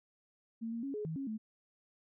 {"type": "tone with pitch steps", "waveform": "sine", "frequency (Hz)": [227, 231.5, 275.6, 421, 159.8, 273.3, 217.8], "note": ["A#3", "A#3", "C#4", "G#4", "D#3", "C#4", "A3"], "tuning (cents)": [-46, -12, -10, 24, 47, -24, -17], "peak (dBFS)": -36, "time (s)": [0.61, 1.38], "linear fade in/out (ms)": 20, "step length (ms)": 110, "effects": []}